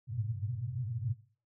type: band-pass noise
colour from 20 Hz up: pink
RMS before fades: -36 dBFS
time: 0.07-1.16 s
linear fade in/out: 50 ms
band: 100 to 130 Hz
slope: 96 dB/octave
effects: noise-tail reverb RT60 0.4 s tail -18 dB re dry